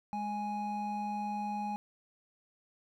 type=tone pair together; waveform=triangle; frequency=207.7 / 830.6 Hz; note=G#3 / G#5; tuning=0 / 0 cents; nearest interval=2 octaves; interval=2400 cents; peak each=-36 / -33 dBFS; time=0.13-1.76 s; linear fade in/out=0 ms; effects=none